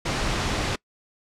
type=low-pass noise; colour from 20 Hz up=pink; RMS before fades=-26 dBFS; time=0.05-0.76 s; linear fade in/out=10 ms; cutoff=6100 Hz; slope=12 dB/octave; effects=noise-tail reverb RT60 0.1 s tail -24 dB re dry + low-pass 10000 Hz 12 dB/octave